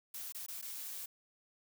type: noise with dropouts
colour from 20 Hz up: blue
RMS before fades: -44 dBFS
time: 0.14-1.06 s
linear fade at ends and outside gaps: 5 ms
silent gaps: 0.324-0.346 / 0.464-0.483 / 0.615-0.624 s
effects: none